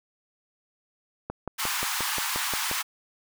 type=click train; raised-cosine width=1 ms; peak=-17 dBFS; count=9; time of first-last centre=1.3-2.713 s; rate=5.66 Hz
type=high-pass noise; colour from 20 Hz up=pink; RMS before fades=-29 dBFS; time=1.58-2.83 s; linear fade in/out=20 ms; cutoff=860 Hz; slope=48 dB/octave
effects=none